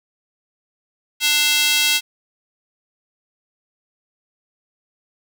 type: tone with high-pass filter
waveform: square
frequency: 296 Hz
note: D4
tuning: 14 cents sharp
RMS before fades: -17 dBFS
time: 1.2-2.01 s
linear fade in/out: 50 ms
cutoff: 3000 Hz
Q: 1.8
effects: none